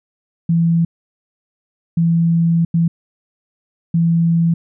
sine tone bursts at uneven times, 167.2 Hz, E3, 25 cents sharp, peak -11 dBFS, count 4, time 0.49-0.85 / 1.97-2.65 / 2.74-2.88 / 3.94-4.54 s, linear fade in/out 5 ms, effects none

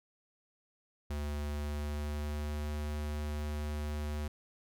square tone with pitch glide, 73.42 to 74.66 Hz, D2 to D2, 0 to +29 cents, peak -35 dBFS, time 1.1-4.28 s, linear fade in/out 5 ms, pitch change +29 cents, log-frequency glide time 1.47-2.69 s, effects none

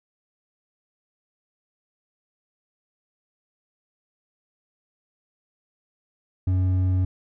sine tone with hard clipping, 92.5 Hz, F#2, in tune, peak -20 dBFS, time 6.47-7.05 s, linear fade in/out 5 ms, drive 5 dB, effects none

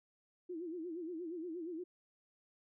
sine tone with vibrato, 338.2 Hz, E4, 44 cents sharp, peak -40 dBFS, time 0.49-1.84 s, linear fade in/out 10 ms, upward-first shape sine, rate 8.5 Hz, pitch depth 130 cents each way, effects none

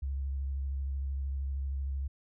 sine tone with vibrato, 68.2 Hz, C#2, 28 cents flat, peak -31 dBFS, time 0.02-2.08 s, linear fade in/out 10 ms, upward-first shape square, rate 13 Hz, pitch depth 25 cents each way, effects none

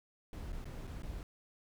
brown noise with dropouts, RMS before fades -43 dBFS, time 0.33-1.23 s, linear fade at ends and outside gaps 1 ms, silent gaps 0.521-0.528 / 0.644-0.655 / 0.871-0.875 / 1.022-1.032 s, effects none

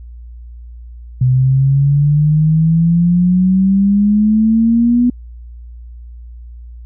sine exponential sweep, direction up, 125.9 to 246.3 Hz, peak -8 dBFS, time 1.21-5.1 s, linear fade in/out 5 ms, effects added 59 Hz sine -30 dBFS peak until 6.85 s

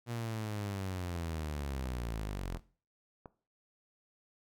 sawtooth linear sweep, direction down, 120 to 41.2 Hz, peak -32 dBFS, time 0.06-2.6 s, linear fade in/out 50 ms
click train, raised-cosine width 1 ms, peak -32 dBFS, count 4, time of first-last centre 1.16-3.258 s, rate 1.43 Hz
effects noise-tail reverb RT60 0.4 s tail -18 dB re dry

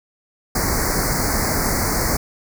pink band-stop noise, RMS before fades -20 dBFS, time 0.55-2.17 s, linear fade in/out 5 ms, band 2200 to 4400 Hz, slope 96 dB/octave, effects none

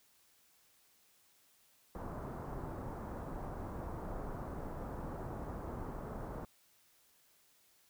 pink low-pass noise, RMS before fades -43 dBFS, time 1.95-6.45 s, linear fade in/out 0 ms, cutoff 1200 Hz, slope 24 dB/octave, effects white hiss -69 dBFS RMS until 7.89 s

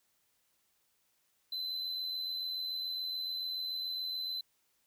triangle tone with amplitude modulation, 4041 Hz, B7, 39 cents sharp, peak -32 dBFS, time 1.52-4.41 s, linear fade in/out 5 ms, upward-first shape sine, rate 87 Hz, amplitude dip 40%, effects white hiss -75 dBFS RMS until 4.86 s

